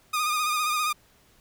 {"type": "tone with vibrato", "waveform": "sawtooth", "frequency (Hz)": 1226, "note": "D#6", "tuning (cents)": -26, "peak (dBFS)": -20, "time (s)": [0.13, 0.93], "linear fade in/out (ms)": 10, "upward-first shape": "sine", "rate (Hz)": 15, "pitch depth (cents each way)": 41, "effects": ["pink hiss -60 dBFS RMS until 1.4 s"]}